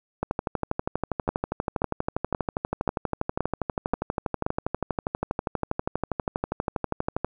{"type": "two click trains", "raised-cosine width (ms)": 1, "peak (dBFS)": [-11, -10], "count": [88, 7], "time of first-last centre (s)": [[0.23, 7.246], [1.29, 4.465]], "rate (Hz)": [12.4, 1.89], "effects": []}